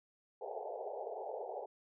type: band-pass noise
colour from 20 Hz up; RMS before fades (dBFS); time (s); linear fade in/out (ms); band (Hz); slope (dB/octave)
pink; -43; 0.41-1.66; 5; 400 to 860; 96
effects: none